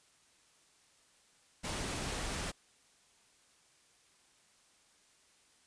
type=noise; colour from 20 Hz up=pink; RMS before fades=-38 dBFS; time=1.63-2.52 s; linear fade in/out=20 ms; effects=white hiss -67 dBFS RMS until 5.66 s + resampled to 22050 Hz